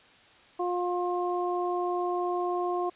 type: harmonic tone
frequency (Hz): 355.4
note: F4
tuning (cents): +30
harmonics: 1 / 2 / 3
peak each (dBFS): -29 / -31 / -34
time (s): 0.59-2.9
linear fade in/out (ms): 10
effects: white hiss -56 dBFS RMS until 2.95 s + resampled to 8000 Hz